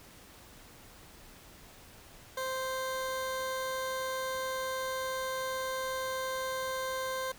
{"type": "tone", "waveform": "20% pulse", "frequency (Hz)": 522, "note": "C5", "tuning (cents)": -4, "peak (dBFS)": -28, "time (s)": [2.37, 7.32], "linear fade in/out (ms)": 5, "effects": ["pink hiss -54 dBFS RMS until 7.38 s"]}